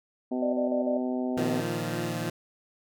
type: harmonic tone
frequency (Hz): 126.5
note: B2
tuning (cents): +42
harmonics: 2 / 3 / 4 / 5 / 6 / 7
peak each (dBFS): -28 / -35 / -40 / -36 / -41 / -47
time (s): 0.31-1.61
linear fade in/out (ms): 10
type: tone bursts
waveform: sine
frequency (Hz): 597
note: D5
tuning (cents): +28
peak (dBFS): -26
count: 4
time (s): 0.42-0.974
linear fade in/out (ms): 5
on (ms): 110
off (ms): 38
type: chord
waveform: 15% pulse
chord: Bb suspended fourth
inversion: none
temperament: equal with one note detuned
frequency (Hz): 116.54 / 155.56 / 173.21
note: Bb2 / Eb3 / F3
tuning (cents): 0 / 0 / -14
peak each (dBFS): -27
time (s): 1.37-2.3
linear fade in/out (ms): 5
effects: none